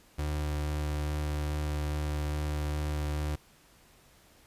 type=tone; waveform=35% pulse; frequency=74.8 Hz; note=D2; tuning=32 cents sharp; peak=-28 dBFS; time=0.18-3.36 s; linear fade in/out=10 ms; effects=pink hiss -60 dBFS RMS until 4.46 s + resampled to 32000 Hz